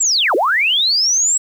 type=linear two-way sweep; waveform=sine; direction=down then up; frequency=7810 to 316.8 to 7810 Hz; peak=-12 dBFS; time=0-1.38 s; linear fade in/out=10 ms; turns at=0.35 s; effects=7-bit